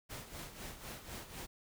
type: noise with tremolo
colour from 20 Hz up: pink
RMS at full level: -45 dBFS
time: 0.09-1.47 s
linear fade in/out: 20 ms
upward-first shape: sine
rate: 4 Hz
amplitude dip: 65%
effects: none